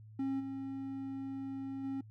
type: tone with level steps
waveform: triangle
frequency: 269.8 Hz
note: C#4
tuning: 47 cents flat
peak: -30 / -36 / -33 dBFS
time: 0.19-2.01 s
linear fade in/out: 5 ms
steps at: 0.39 / 1.83 s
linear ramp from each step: 20 ms
effects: noise-tail reverb RT60 0.1 s tail -22 dB re dry + added 108 Hz sine -51 dBFS peak until 2.1 s